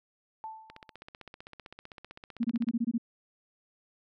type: tone with exponential decay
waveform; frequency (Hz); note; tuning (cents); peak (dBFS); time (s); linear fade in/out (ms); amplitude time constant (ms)
sine; 880; A5; 0; -35; 0.44-0.95; 0; 110
type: click train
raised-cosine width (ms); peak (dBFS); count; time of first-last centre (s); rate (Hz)
0.3; -29; 32; 0.7-2.687; 15.6
type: tone bursts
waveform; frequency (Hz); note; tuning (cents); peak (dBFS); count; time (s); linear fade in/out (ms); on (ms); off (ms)
sine; 233.1; A#3; 0; -25; 9; 2.4-2.981; 10; 45; 22
effects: none